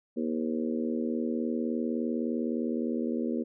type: harmonic tone with a mistuned harmonic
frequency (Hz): 79.7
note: D#2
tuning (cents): +42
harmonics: 3 / 4 / 5 / 6 / 7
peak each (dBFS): -30 / -34 / -36 / -38 / -41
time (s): 0.16-3.44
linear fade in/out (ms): 20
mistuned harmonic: 7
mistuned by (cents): -51
effects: none